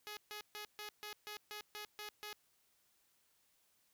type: tone bursts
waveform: 5% pulse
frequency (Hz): 420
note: G#4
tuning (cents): +19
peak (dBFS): -34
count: 10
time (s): 0.07-2.33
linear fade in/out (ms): 0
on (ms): 100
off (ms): 140
effects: white hiss -75 dBFS RMS until 3.93 s